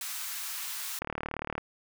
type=high-pass noise; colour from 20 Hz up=white; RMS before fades=-37 dBFS; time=0.01-0.99 s; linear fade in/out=2 ms; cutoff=950 Hz; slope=24 dB/octave
type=click train; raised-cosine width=0.5 ms; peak=-18 dBFS; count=22; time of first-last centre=1.02-1.58 s; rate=37.5 Hz
effects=none